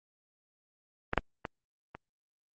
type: clicks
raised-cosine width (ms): 0.5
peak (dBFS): -13 / -7 / -19 / -27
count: 4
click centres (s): 1.134 / 1.177 / 1.452 / 1.95
effects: Opus 24 kbps